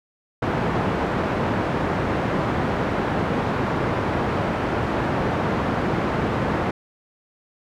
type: band-pass noise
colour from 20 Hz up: pink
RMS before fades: -23 dBFS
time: 0.42-6.71 s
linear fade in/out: 5 ms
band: 100 to 1400 Hz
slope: 12 dB/octave
effects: none